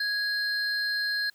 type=tone pair together; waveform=triangle; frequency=1659 / 4180 Hz; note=G#6 / C8; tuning=-2 / -2 cents; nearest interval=octave + major third; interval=1600 cents; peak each=-26 / -29 dBFS; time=0-1.3 s; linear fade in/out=5 ms; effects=white hiss -64 dBFS RMS until 1.34 s